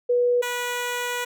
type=tone pair in turn; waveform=sine / 10% pulse; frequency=487.9 / 487.9 Hz; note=B4 / B4; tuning=-21 / -21 cents; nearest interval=unison; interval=0 cents; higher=neither; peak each=-17 dBFS; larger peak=neither; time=0.09-0.42 / 0.42-1.25 s; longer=second; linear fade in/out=10 ms; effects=none